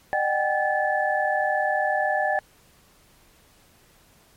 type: tone cluster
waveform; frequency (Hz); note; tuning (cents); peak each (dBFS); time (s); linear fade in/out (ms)
sine; 608 / 756 / 796 / 1733; D#5 / F#5 / G5 / A6; -40 / +37 / +26 / -27; -26; 0.13-2.39; 0
effects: pink hiss -57 dBFS RMS until 4.36 s + MP3 64 kbps